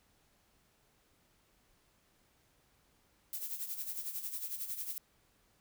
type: noise with tremolo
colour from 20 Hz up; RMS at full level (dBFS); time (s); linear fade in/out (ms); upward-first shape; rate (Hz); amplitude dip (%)
violet; -38; 3.33-4.98; 0; sine; 11; 65
effects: pink hiss -71 dBFS RMS until 5.6 s